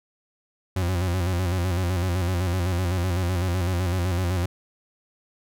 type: tone with vibrato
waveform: 40% pulse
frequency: 89.9 Hz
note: F#2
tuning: 49 cents flat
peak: -21 dBFS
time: 0.76-4.46 s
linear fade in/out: 5 ms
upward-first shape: square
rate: 7.9 Hz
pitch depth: 61 cents each way
effects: none